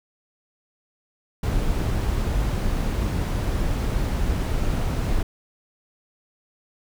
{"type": "noise", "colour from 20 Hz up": "brown", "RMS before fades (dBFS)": -23, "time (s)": [1.43, 5.23], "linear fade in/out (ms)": 5, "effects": []}